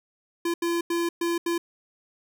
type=tone bursts at uneven times; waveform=square; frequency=340.7 Hz; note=F4; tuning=43 cents flat; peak=-24 dBFS; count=5; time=0.45-0.54 / 0.62-0.81 / 0.9-1.09 / 1.21-1.38 / 1.46-1.58 s; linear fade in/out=5 ms; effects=none